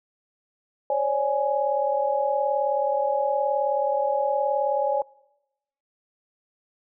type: tone cluster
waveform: sine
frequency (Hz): 540 / 579 / 833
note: C#5 / D5 / G#5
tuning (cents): -45 / -25 / +5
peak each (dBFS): -25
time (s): 0.9-5.02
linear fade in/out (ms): 2
effects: noise-tail reverb RT60 0.9 s tail -24 dB re dry